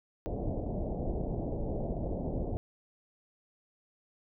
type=low-pass noise; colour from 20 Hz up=pink; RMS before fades=-34 dBFS; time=0.26-2.57 s; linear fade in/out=0 ms; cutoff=720 Hz; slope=48 dB/octave; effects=none